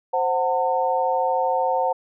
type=chord; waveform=sine; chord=F# diminished; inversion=second; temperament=equal with one note detuned; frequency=523.3 / 740 / 903.2 Hz; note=C5 / F#5 / A5; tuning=0 / 0 / +45 cents; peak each=-23 dBFS; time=0.13-1.93 s; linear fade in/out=10 ms; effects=none